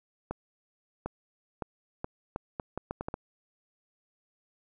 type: accelerating click train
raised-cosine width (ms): 1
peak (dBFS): -19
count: 11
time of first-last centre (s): 0.31-3.141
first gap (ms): 750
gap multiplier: 0.75
effects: none